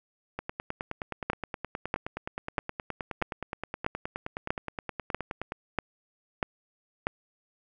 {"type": "two click trains", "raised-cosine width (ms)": 0.5, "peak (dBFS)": [-18, -11], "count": [50, 10], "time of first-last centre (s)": [[0.39, 5.521], [1.3, 7.069]], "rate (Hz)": [9.55, 1.56], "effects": []}